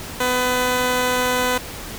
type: tone pair together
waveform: 10% pulse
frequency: 250.5 / 501 Hz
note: B3 / B4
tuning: +25 / +25 cents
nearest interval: octave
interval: 1200 cents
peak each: -14 dBFS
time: 0.2-1.58 s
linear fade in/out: 5 ms
effects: pink hiss -33 dBFS RMS until 1.98 s